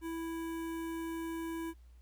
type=tone with notch filter; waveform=square; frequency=329.6 Hz; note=E4; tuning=in tune; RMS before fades=-39 dBFS; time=0.01-1.74 s; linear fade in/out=50 ms; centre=4600 Hz; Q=0.88; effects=added 60 Hz sine -54 dBFS peak until 2.01 s + pink hiss -74 dBFS RMS until 2.01 s